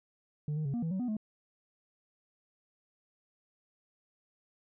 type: tone with pitch steps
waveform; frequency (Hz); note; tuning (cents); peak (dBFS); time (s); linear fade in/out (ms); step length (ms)
sine; 149.6 / 154.6 / 138.3 / 237.6 / 163.6 / 188.8 / 247.3 / 214.8; D3 / D#3 / C#3 / A#3 / E3 / F#3 / B3 / A3; +32 / -11 / -4 / +33 / -13 / +35 / +3 / -41; -28; 0.48-1.168; 2; 86
effects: tanh soft clip ceiling -30 dBFS